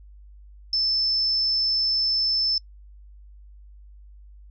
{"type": "tone", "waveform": "sine", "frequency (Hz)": 5274, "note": "E8", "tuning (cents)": 0, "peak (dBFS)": -20, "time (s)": [0.73, 2.58], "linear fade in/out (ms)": 2, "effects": ["noise-tail reverb RT60 0.1 s tail -26 dB re dry", "added 50 Hz sine -44 dBFS peak until 4.5 s"]}